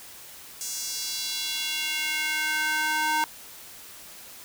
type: tone with high-pass filter sweep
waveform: square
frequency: 308.5 Hz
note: D#4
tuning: 15 cents flat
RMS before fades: -28 dBFS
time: 0.61-3.24 s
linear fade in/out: 0 ms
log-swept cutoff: 6600 to 990 Hz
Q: 2.1
effects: white hiss -45 dBFS RMS until 4.44 s